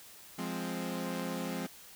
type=chord; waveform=sawtooth; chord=F minor; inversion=none; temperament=equal; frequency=174.61 / 207.7 / 261.6 Hz; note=F3 / Ab3 / C4; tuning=0 / 0 / 0 cents; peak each=-35 / -36 / -35 dBFS; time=0.38-1.67 s; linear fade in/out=10 ms; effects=white hiss -53 dBFS RMS until 1.95 s